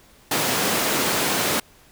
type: high-pass noise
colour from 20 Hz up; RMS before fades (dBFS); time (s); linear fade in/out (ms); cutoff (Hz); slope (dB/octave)
pink; -22; 0.31-1.6; 5; 220; 12
effects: pink hiss -53 dBFS RMS until 1.91 s